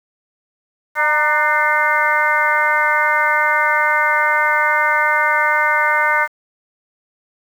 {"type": "harmonic tone with a mistuned harmonic", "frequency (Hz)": 300.2, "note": "D4", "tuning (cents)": 38, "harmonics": [2, 3, 4, 5, 6, 7], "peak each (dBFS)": [-24, -19, -21, -18, -22, -19], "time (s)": [0.95, 6.28], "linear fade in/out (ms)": 50, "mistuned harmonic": 3, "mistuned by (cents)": 54, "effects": ["7-bit"]}